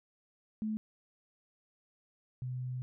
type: tone pair in turn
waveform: sine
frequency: 216.4 / 126.53 Hz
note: A3 / B2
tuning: -29 / +42 cents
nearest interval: major sixth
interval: 929 cents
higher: first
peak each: -32 / -35 dBFS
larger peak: first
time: 0.62-0.77 / 2.42-2.82 s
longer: second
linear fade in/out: 0 ms
effects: none